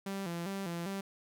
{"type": "tone with vibrato", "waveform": "sawtooth", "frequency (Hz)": 182.7, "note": "F#3", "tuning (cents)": -22, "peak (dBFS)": -32, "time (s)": [0.06, 1.01], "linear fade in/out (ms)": 5, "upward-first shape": "square", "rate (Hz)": 2.5, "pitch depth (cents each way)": 120, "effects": []}